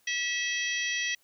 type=harmonic tone; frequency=648 Hz; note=E5; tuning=30 cents flat; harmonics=3 / 4 / 5 / 6 / 7 / 8 / 9; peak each=-31 / -34 / -35 / -44 / -43 / -46 / -37 dBFS; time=0.07-1.15 s; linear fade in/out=5 ms; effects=white hiss -67 dBFS RMS until 1.23 s